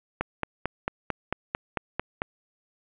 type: click train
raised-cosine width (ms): 0.5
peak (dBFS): -11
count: 10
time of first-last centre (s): 0.21-2.219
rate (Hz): 4.48
effects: resampled to 8000 Hz + 8-bit